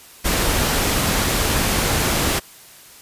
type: noise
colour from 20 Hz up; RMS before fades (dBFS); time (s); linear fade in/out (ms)
pink; -19; 0.24-2.4; 20
effects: white hiss -44 dBFS RMS until 3.01 s + resampled to 32000 Hz